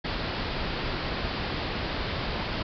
pink low-pass noise, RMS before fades -31 dBFS, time 0.04-2.63 s, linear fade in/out 10 ms, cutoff 5000 Hz, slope 96 dB/octave, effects none

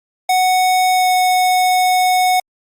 square tone with pitch glide, 740 to 735.7 Hz, F#5 to F#5, 0 to -10 cents, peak -12 dBFS, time 0.29-2.4 s, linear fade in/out 5 ms, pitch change -10 cents, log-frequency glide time 0.93-1.08 s, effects Opus 48 kbps

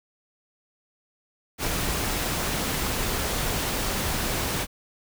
pink noise, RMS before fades -27 dBFS, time 1.58-4.67 s, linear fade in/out 50 ms, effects none

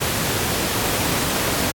pink noise, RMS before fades -21 dBFS, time 0-1.72 s, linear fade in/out 20 ms, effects high-pass 80 Hz 12 dB/octave + AAC 64 kbps

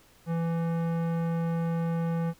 sine tone with tanh clipping, 166.7 Hz, E3, 20 cents sharp, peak -28 dBFS, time 0.26-2.34 s, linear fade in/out 50 ms, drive 17 dB, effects pink hiss -59 dBFS RMS until 2.39 s

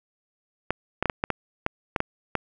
clicks, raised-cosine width 0.5 ms, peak -8 dBFS, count 10, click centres 0.706 / 1.026 / 1.057 / 1.098 / 1.239 / 1.303 / 1.664 / 1.962 / 2.004 / 2.353 s, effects none

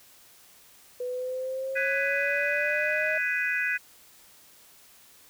sine exponential sweep, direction up, 493.9 to 626 Hz, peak -29 dBFS, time 1-3.18 s, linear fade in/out 5 ms
sine chord, G# minor seventh, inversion third, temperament just, 1495.1 / 1661.2 / 1993.5 / 2492 Hz, F#6 / G#6 / B6 / D#7, +18 / 0 / +16 / +2 cents, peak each -30 dBFS, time 1.75-3.78 s, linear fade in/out 20 ms
effects tanh soft clip ceiling -14 dBFS + white hiss -55 dBFS RMS until 5.29 s

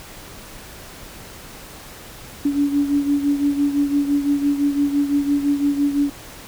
sine beating tone pair, 284.5 / 290.4 Hz, C#4 / D4, +45 / -19 cents, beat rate 5.9 Hz, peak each -17 / -23 dBFS, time 2.45-6.1 s, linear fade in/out 5 ms, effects pink hiss -39 dBFS RMS until 6.47 s

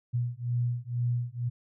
sine beating tone pair, 120 / 122.1 Hz, B2 / B2, -49 / -19 cents, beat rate 2.1 Hz, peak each -30 / -30 dBFS, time 0.13-1.5 s, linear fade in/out 20 ms, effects none

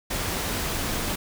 pink noise, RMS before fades -28 dBFS, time 0.1-1.16 s, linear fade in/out 10 ms, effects none

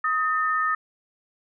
sine tone pair together, 1258 / 1804.1 Hz, D#6 / A6, +19 / +43 cents, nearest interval tritone, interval 624 cents, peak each -22 / -26 dBFS, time 0.04-0.75 s, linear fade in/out 5 ms, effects none

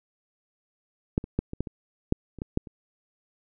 clicks, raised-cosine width 3 ms, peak -9 / -23 / -11 / -21 / -14 / -22 / -8 / -28 / -18 / -10 / -29 dBFS, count 11, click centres 1.179 / 1.241 / 1.39 / 1.534 / 1.606 / 1.672 / 2.124 / 2.387 / 2.419 / 2.574 / 2.672 s, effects none

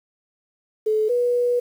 sine tone pair in turn, 431.9 / 487 Hz, A4 / B4, -32 / -24 cents, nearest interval major second, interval 208 cents, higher second, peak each -17 / -17 dBFS, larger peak neither, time 0.86-1.09 / 1.09-1.6 s, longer second, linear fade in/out 10 ms, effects 8-bit

